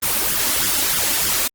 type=noise with flanger; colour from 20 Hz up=white; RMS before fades=-19 dBFS; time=0.02-1.48 s; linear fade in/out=10 ms; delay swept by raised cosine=0.58 to 3.58 ms; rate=3.2 Hz; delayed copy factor=+0.75; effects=Opus 24 kbps